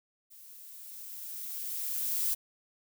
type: noise with level ramp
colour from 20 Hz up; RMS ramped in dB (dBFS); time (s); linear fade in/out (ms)
violet; -53 to -29; 0.3-2.35; 20
effects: none